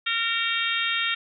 harmonic tone, 459.8 Hz, A#4, 24 cents flat, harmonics 3 / 4 / 5 / 6 / 7 / 8, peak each -30 / -30 / -30 / -30 / -30 / -30 dBFS, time 0.06-1.15 s, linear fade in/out 10 ms, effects none

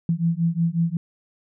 sine beating tone pair, 164.81 / 170.31 Hz, E3 / F3, 0 / -43 cents, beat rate 5.5 Hz, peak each -22 dBFS, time 0.09-0.97 s, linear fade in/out 2 ms, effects none

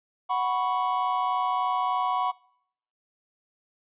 triangle chord, F# suspended fourth, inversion none, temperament just, 740 / 986.7 / 1110 Hz, F#5 / B5 / C#6, 0 / -2 / +2 cents, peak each -26 dBFS, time 0.29-2.32 s, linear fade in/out 20 ms, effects noise-tail reverb RT60 0.7 s tail -23 dB re dry + resampled to 8000 Hz

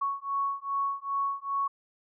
sine beating tone pair, 1108.7 / 1111.2 Hz, C#6 / C#6, 0 / +4 cents, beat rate 2.5 Hz, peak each -31 dBFS, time 0.01-1.68 s, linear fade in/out 10 ms, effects none

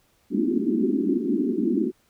pink band-pass noise, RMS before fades -23 dBFS, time 0.3-1.92 s, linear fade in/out 50 ms, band 200 to 380 Hz, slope 96 dB/octave, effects pink hiss -64 dBFS RMS until 2.09 s

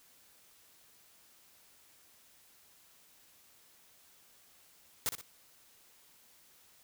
white noise with echo, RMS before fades -32 dBFS, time 5.06-5.09 s, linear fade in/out 0 ms, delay 61 ms, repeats 2, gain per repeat -8 dB, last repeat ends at 5.212 s, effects white hiss -63 dBFS RMS until 6.83 s

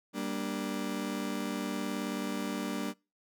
35% pulse chord, G minor, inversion none, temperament just, 196 / 235.2 / 294 Hz, G3 / Bb3 / D4, 0 / +16 / +2 cents, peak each -36 / -36 / -35 dBFS, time 0.13-2.94 s, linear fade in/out 50 ms, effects noise-tail reverb RT60 0.3 s tail -25 dB re dry

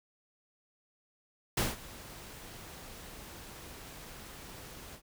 pink noise with ADSR envelope, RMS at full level -29 dBFS, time 1.57-5.02 s, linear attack 6 ms, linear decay 180 ms, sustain -19 dB, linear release 83 ms, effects none

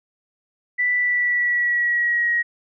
sine tone with pitch glide, 1975.5 to 1893.9 Hz, B6 to A#6, 0 to +27 cents, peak -17 dBFS, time 0.78-2.43 s, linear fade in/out 20 ms, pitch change -73 cents, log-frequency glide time 0.95-2.31 s, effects none

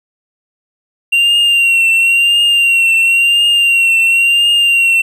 triangle tone with vibrato, 2760 Hz, F7, 21 cents flat, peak -6 dBFS, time 1.12-5.02 s, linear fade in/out 10 ms, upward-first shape triangle, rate 0.96 Hz, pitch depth 47 cents each way, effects none

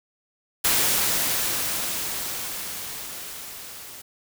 white noise with level ramp, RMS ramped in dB -20 to -41 dBFS, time 0.64-4.02 s, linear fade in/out 10 ms, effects none

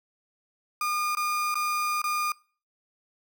35% pulse tone with dropouts, 1214 Hz, D#6, 43 cents flat, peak -24 dBFS, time 0.81-2.32 s, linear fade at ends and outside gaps 2 ms, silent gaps 1.151-1.17 / 1.543-1.554 / 2.018-2.04 s, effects noise-tail reverb RT60 0.4 s tail -23 dB re dry

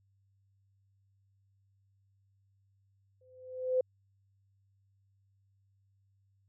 sine tone with exponential growth, 511 Hz, C5, 41 cents flat, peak -23 dBFS, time 3.21-3.81 s, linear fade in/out 5 ms, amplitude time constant 130 ms, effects added 98 Hz sine -68 dBFS peak until 6.48 s

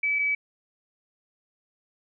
sine tone pair in turn, 2297 / 2289 Hz, D7 / D7, -39 / -45 cents, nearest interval unison, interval 6 cents, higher first, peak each -22 dBFS, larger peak neither, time 0.03-0.19 / 0.19-0.35 s, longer neither, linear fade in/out 5 ms, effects none

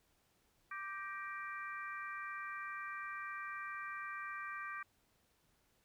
harmonic tone with a mistuned harmonic, 392 Hz, G4, in tune, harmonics 3 / 4 / 5 / 6, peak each -45 / -47 / -49 / -51 dBFS, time 0.71-4.83 s, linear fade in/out 5 ms, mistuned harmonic 5, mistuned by -62 cents, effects pink hiss -75 dBFS RMS until 5.84 s

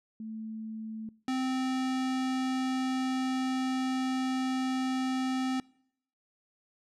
sine / square tone pair in turn, 220 / 259.7 Hz, A3 / C4, 0 / -13 cents, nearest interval minor third, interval 287 cents, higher second, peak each -37 / -29 dBFS, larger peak second, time 0.2-1.09 / 1.28-5.6 s, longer second, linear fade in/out 2 ms, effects noise-tail reverb RT60 0.7 s tail -24 dB re dry + low-pass 7000 Hz 12 dB/octave

